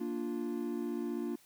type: chord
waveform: triangle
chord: Bb major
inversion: none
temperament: equal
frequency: 233.1 / 293.7 / 349.2 Hz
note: Bb3 / D4 / F4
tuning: 0 / 0 / 0 cents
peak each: -36 / -37 / -36 dBFS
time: 0-1.36 s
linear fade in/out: 10 ms
effects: white hiss -63 dBFS RMS until 1.45 s